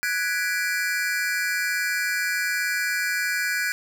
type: chord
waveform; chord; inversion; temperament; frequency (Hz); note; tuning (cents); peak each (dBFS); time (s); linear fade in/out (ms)
square; G# half-diminished seventh; third; equal; 1480 / 1661.2 / 1975.5 / 2349; F#6 / G#6 / B6 / D7; 0 / 0 / 0 / 0; -28 / -28 / -33 / -31; 0.03-3.72; 0
effects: none